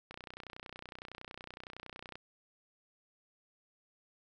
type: click train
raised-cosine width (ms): 0.3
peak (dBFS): -29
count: 64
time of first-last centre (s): 0.11-2.155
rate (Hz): 30.8
effects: none